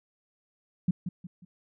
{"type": "tone with echo", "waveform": "sine", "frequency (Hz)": 178.4, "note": "F3", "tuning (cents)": 37, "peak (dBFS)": -20, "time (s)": [0.88, 0.91], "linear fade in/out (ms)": 5, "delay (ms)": 180, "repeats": 3, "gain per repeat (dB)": -9, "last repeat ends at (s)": 1.45, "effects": []}